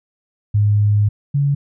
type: tone pair in turn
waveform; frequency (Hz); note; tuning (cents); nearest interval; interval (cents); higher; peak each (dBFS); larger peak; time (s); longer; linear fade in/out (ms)
sine; 103.83 / 141.66; G#2 / C#3; 0 / +38; perfect fourth; 538; second; -11 / -13; first; 0.54-1.09 / 1.34-1.55; first; 10
effects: none